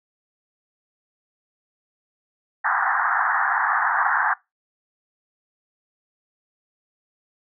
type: band-pass noise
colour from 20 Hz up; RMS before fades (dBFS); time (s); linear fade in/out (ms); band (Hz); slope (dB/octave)
white; -21; 2.64-4.34; 10; 740 to 1800; 96
effects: noise-tail reverb RT60 0.2 s tail -22 dB re dry